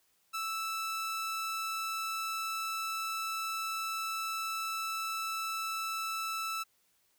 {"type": "tone", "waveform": "sawtooth", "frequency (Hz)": 1318.5, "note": "E6", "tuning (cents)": 0, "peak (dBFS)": -30, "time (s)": [0.33, 6.64], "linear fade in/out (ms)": 20, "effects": ["white hiss -72 dBFS RMS until 7.18 s"]}